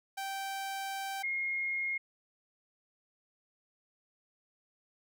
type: tone pair in turn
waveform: sawtooth / sine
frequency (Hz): 780 / 2145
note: G5 / C7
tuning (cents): -9 / +42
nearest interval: octave + tritone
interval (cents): 1751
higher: second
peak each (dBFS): -32 / -31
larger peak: second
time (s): 0.17-1.23 / 1.23-1.98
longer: first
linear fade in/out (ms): 10
effects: none